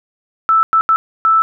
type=tone bursts at uneven times; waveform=sine; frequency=1318.5 Hz; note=E6; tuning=in tune; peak=-8 dBFS; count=4; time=0.49-0.63 / 0.73-0.81 / 0.89-0.96 / 1.25-1.42 s; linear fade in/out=0 ms; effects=none